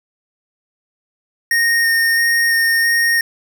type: tone with vibrato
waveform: square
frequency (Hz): 1846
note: A#6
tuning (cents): -17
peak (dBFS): -13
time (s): 1.51-3.21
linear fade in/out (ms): 2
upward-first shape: square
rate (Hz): 1.5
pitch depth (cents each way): 9
effects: none